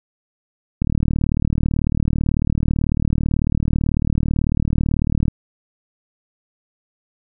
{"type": "click train", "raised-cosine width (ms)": 5, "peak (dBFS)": -6, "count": 171, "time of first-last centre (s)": [0.82, 5.282], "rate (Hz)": 38.1, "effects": []}